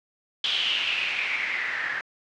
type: noise with low-pass filter sweep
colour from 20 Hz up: blue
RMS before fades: -27 dBFS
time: 0.44-2.01 s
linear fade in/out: 2 ms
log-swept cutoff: 3300 to 1700 Hz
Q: 6.6
effects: low-pass 5000 Hz 12 dB/octave